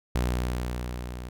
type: tone with level ramp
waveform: sawtooth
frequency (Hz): 61.2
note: B1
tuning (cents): -15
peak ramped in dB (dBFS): -19 to -32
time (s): 0.15-1.29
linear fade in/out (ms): 5
effects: none